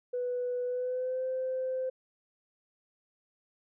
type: tone with pitch glide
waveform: sine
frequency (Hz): 493.9 to 517.3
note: B4 to C5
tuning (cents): 0 to -20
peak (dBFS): -29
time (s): 0.13-1.9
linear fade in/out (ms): 10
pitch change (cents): +80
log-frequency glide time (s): 0.65-1.25
effects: tanh soft clip ceiling -25 dBFS